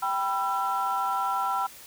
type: chord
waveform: sine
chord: E minor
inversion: first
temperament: equal with one note detuned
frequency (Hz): 784 / 987.8 / 1344.7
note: G5 / B5 / E6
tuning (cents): 0 / 0 / +34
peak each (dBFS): -28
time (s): 0.02-1.67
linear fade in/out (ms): 10
effects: tanh soft clip ceiling -18 dBFS + white hiss -47 dBFS RMS until 1.86 s